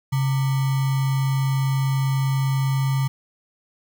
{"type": "tone with sample-and-hold", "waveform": "sine", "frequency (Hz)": 135.1, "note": "C#3", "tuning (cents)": -44, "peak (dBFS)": -18, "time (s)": [0.12, 3.08], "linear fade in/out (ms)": 10, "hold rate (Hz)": 1050, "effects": []}